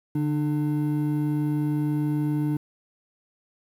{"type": "tone pair together", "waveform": "triangle", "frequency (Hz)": [146.83, 300], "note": ["D3", "D4"], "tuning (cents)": [0, 37], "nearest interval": "octave", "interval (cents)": 1237, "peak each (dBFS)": -23, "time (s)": [0.15, 2.57], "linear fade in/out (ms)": 5, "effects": ["9-bit"]}